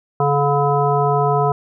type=harmonic tone; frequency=142.9 Hz; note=D3; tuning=47 cents flat; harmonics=1 / 3 / 5 / 7 / 9; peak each=-19 / -19 / -19 / -21 / -24 dBFS; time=0.2-1.52 s; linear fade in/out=2 ms; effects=none